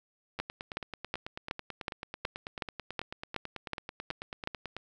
two click trains, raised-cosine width 0.3 ms, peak -22 / -16 dBFS, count 41 / 12, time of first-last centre 0.39-4.766 / 0.4-4.474 s, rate 9.14 / 2.7 Hz, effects none

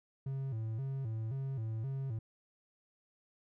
triangle tone with vibrato, 122.5 Hz, B2, 14 cents flat, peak -33 dBFS, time 0.26-2.19 s, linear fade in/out 5 ms, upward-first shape square, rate 1.9 Hz, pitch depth 170 cents each way, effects none

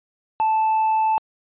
sine tone with tanh clipping, 877 Hz, A5, 6 cents flat, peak -17 dBFS, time 0.4-1.18 s, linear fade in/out 0 ms, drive 2 dB, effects resampled to 8000 Hz

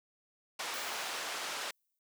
pink band-pass noise, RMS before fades -39 dBFS, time 0.59-1.71 s, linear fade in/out 5 ms, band 710 to 7500 Hz, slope 12 dB/octave
violet noise with exponential decay, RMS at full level -45 dBFS, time 0.74-1.99 s, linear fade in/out 1 ms, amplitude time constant 270 ms
effects none

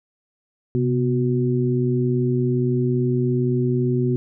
sine tone cluster, 129.5 / 247.1 / 368.4 Hz, C3 / B3 / F#4, -17 / +1 / -7 cents, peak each -20 / -23 / -23 dBFS, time 0.75-4.16 s, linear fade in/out 0 ms, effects none

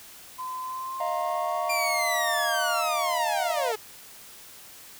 sine tone with pitch glide, 1023 to 1148.3 Hz, C6 to D6, -39 to -39 cents, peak -31 dBFS, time 0.38-2.82 s, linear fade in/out 20 ms, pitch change +200 cents, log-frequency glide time 0.61-2.03 s
triangle chord, Eb suspended second, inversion none, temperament equal, 622.3 / 698.5 / 932.3 Hz, Eb5 / F5 / Bb5, 0 / 0 / 0 cents, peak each -30 / -27 / -32 dBFS, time 1-3.72 s, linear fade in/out 5 ms
sawtooth linear sweep, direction down, 2400 to 415.3 Hz, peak -23 dBFS, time 1.69-3.76 s, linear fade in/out 10 ms
effects white hiss -47 dBFS RMS until 4.99 s

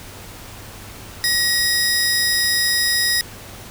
sawtooth tone pair together, 1900 / 5053 Hz, A#6 / D#8, +33 / +26 cents, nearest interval octave + perfect fourth, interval 1693 cents, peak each -16 dBFS, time 1.24-3.21 s, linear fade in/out 0 ms, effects added 99 Hz sine -43 dBFS peak until 3.7 s + pink hiss -38 dBFS RMS until 3.7 s

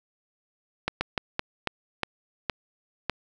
slowing click train, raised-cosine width 0.3 ms, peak -9 dBFS, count 8, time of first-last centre 0.88-3.097 s, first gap 130 ms, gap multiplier 1.29, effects none

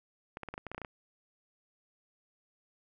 clicks, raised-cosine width 0.5 ms, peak -25 dBFS, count 11, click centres 0.371 / 0.433 / 0.487 / 0.54 / 0.579 / 0.667 / 0.716 / 0.747 / 0.78 / 0.817 / 0.848 s, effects none

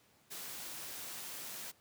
white noise, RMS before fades -45 dBFS, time 0.3-1.72 s, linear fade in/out 20 ms, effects pink hiss -68 dBFS RMS until 1.8 s + high-pass 100 Hz 12 dB/octave

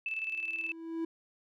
sine tone with tremolo, 2634 Hz, E7, 2 cents flat, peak -31 dBFS, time 0.06-0.72 s, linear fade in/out 2 ms, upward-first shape square, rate 19 Hz, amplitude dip 50%
triangle tone with exponential growth, 328.6 Hz, E4, 5 cents flat, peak -28 dBFS, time 0.26-1.05 s, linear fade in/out 5 ms, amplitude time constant 170 ms
effects none

